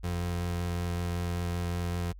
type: tone with vibrato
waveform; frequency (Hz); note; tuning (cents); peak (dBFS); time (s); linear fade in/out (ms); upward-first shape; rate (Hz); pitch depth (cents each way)
30% pulse; 87.31; F2; 0; -27; 0.03-2.13; 20; square; 5.3; 9
effects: added 47 Hz sine -44 dBFS peak until 2.19 s